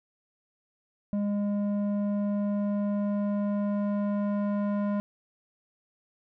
square tone with low-pass filter sweep, 204.3 Hz, G#3, 28 cents flat, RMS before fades -28 dBFS, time 1.13-5 s, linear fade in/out 0 ms, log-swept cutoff 510 to 1000 Hz, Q 0.98, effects none

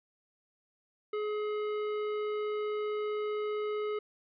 sine tone with hard clipping, 422.3 Hz, G#4, 29 cents sharp, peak -33 dBFS, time 1.13-3.99 s, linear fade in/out 5 ms, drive 12 dB, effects resampled to 11025 Hz

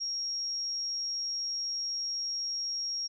sine tone, 5588 Hz, F8, in tune, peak -31 dBFS, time 0-3.08 s, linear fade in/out 20 ms, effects none

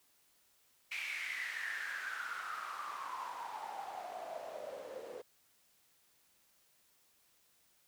white noise with band-pass filter sweep, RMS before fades -43 dBFS, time 0.91-5.22 s, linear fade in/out 10 ms, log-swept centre 2400 to 470 Hz, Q 8.8, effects white hiss -71 dBFS RMS until 7.87 s

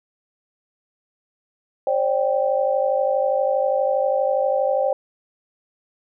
sine chord, C suspended second, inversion none, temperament equal with one note detuned, 534.9 / 587.3 / 784 Hz, C5 / D5 / G5, +38 / 0 / 0 cents, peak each -20 / -22 / -24 dBFS, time 1.87-4.93 s, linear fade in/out 2 ms, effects none

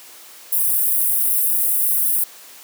white high-pass noise, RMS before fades -18 dBFS, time 0.52-2.24 s, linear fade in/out 5 ms, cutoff 9500 Hz, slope 48 dB/octave, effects white hiss -42 dBFS RMS until 2.63 s + high-pass 300 Hz 12 dB/octave

